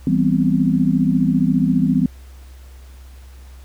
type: chord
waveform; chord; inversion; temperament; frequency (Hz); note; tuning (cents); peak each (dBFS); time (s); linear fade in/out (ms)
sine; C major seventh; first; equal; 164.81 / 196 / 246.9 / 261.6; E3 / G3 / B3 / C4; 0 / 0 / 0 / 0; -19; 0.07-2.06; 2
effects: added 65 Hz sine -37 dBFS peak until 3.64 s + pink hiss -51 dBFS RMS until 3.64 s